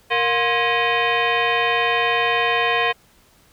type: tone with frequency modulation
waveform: sine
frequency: 715 Hz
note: F5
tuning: 41 cents sharp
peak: -16 dBFS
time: 0.1-2.93 s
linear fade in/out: 20 ms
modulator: 591 Hz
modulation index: 3.9
effects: pink hiss -55 dBFS RMS until 3.52 s